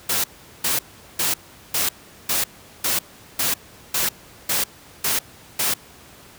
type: noise bursts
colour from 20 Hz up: white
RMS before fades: -21 dBFS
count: 11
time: 0.09-5.74 s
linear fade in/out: 5 ms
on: 150 ms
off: 400 ms
effects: pink hiss -46 dBFS RMS until 6.38 s + high-pass 60 Hz 12 dB/octave